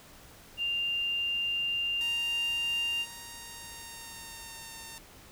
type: tone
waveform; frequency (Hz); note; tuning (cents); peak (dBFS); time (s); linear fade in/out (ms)
sine; 2794; F7; 0; -28; 0.57-3.06; 50
type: tone with pitch glide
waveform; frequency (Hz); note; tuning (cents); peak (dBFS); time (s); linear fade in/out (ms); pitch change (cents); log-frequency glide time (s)
5% pulse; 932.3 to 911; A#5 to A#5; 0 to -40; -31; 2.01-4.98; 0; -40; 3.26-4.78
effects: pink hiss -53 dBFS RMS until 5.31 s